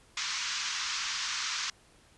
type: band-pass noise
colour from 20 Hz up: white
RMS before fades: -34 dBFS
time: 0.17-1.7 s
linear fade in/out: 2 ms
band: 1000 to 6500 Hz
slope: 48 dB/octave
effects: pink hiss -61 dBFS RMS until 2.17 s + resampled to 24000 Hz